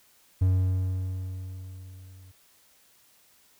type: tone with level ramp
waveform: triangle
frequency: 92.9 Hz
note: F#2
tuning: 7 cents sharp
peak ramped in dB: -16 to -46 dBFS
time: 0.41-2.32 s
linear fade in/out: 10 ms
effects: white hiss -61 dBFS RMS until 3.59 s